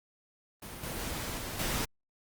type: noise with level steps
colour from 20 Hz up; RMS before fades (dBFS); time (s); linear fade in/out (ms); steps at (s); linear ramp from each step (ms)
pink; -43 / -37 / -39 / -32; 0.62-1.85; 5; 0.83 / 1.37 / 1.59; 5
effects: Opus 32 kbps